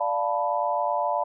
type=chord; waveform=sine; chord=B half-diminished seventh; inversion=first; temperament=equal; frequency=587.3 / 698.5 / 880 / 987.8 Hz; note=D5 / F5 / A5 / B5; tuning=0 / 0 / 0 / 0 cents; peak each=-28 dBFS; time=0-1.24 s; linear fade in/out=10 ms; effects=none